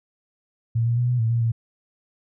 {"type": "tone with pitch steps", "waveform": "sine", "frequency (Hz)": [115.2, 118, 122, 123.6, 112.7, 117.3, 114.9], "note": ["A#2", "A#2", "B2", "B2", "A2", "A#2", "A#2"], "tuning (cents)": [-20, 22, -21, 2, 42, 11, -25], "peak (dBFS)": -18, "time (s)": [0.75, 1.52], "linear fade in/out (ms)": 10, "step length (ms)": 110, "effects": []}